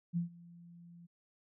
sine tone with ADSR envelope, 171.6 Hz, F3, 30 cents flat, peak -29 dBFS, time 0.13-1.07 s, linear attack 38 ms, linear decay 120 ms, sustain -23 dB, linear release 18 ms, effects none

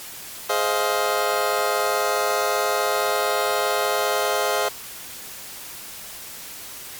25% pulse chord, F minor seventh, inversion first, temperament just, 419.1 / 523.8 / 628.6 / 698.5 Hz, Ab4 / C5 / Eb5 / F5, +16 / +2 / +18 / 0 cents, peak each -22 dBFS, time 0.49-4.69 s, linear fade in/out 10 ms, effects white hiss -37 dBFS RMS until 6.99 s + MP3 96 kbps

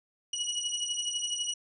25% pulse beating tone pair, 2909 / 2921 Hz, F#7 / F#7, -30 / -23 cents, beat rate 12 Hz, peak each -30 dBFS, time 0.33-1.54 s, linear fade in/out 5 ms, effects resampled to 24000 Hz

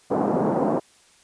pink band-pass noise, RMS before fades -22 dBFS, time 0.1-0.8 s, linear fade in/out 20 ms, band 180 to 890 Hz, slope 24 dB/octave, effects white hiss -56 dBFS RMS until 1.23 s + resampled to 22050 Hz

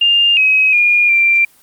sine tone with pitch steps, 2806 / 2543 / 2425 / 2364 Hz, F7 / D#7 / D#7 / D7, +8 / +37 / -45 / +11 cents, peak -8 dBFS, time 0.01-1.45 s, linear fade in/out 5 ms, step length 360 ms, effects white hiss -49 dBFS RMS until 1.62 s + Opus 32 kbps

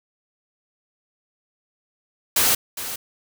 white noise with echo, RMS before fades -18 dBFS, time 2.36-2.55 s, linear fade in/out 5 ms, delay 410 ms, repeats 1, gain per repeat -12 dB, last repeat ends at 2.96 s, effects none

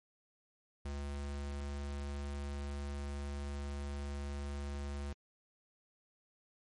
square tone, 71.1 Hz, C#2, 45 cents sharp, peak -39 dBFS, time 0.85-5.13 s, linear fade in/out 5 ms, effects MP3 48 kbps

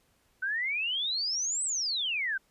sine exponential two-way sweep, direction up then down, 1498 to 8220 to 1498 Hz, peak -28 dBFS, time 0.42-2.38 s, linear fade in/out 10 ms, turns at 1.64 s, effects pink hiss -69 dBFS RMS until 2.5 s + resampled to 32000 Hz

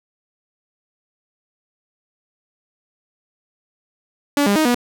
sawtooth tone with pitch steps, 287 / 202 / 312.5 / 243 Hz, D4 / G#3 / D#4 / B3, -40 / -48 / +8 / -28 cents, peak -10 dBFS, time 4.37-4.746 s, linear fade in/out 2 ms, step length 94 ms, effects none

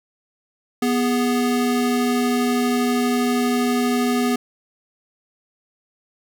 square tone pair together, 245.3 / 413 Hz, B3 / G#4, -12 / -10 cents, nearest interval major sixth, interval 902 cents, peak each -19 / -25 dBFS, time 0.82-4.36 s, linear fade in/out 5 ms, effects none

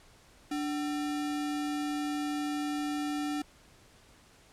sine tone with sample-and-hold, 293.7 Hz, D4, in tune, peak -30 dBFS, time 0.51-3.42 s, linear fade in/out 5 ms, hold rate 1050 Hz, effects pink hiss -59 dBFS RMS until 4.52 s + low-pass 10000 Hz 12 dB/octave

